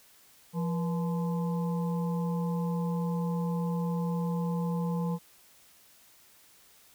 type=harmonic tone with a mistuned harmonic; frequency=171.8 Hz; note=F3; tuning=28 cents flat; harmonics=1 / 3 / 5 / 6; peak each=-28 / -38 / -42 / -44 dBFS; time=0.53-5.19 s; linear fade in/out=50 ms; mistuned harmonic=3; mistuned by=-110 cents; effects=white hiss -59 dBFS RMS until 6.94 s